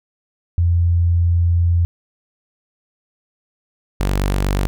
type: tone pair in turn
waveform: sine / sawtooth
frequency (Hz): 85.9 / 48.21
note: F2 / G1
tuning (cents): -28 / -28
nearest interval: minor seventh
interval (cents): 1000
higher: first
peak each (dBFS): -12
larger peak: neither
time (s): 0.58-1.85 / 4-4.67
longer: first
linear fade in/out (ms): 0
effects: none